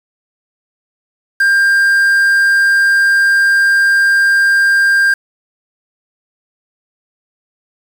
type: tone with quantisation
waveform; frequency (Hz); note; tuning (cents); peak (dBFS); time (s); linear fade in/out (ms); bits
triangle; 1595; G6; +30; -6; 1.4-5.14; 5; 5
effects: none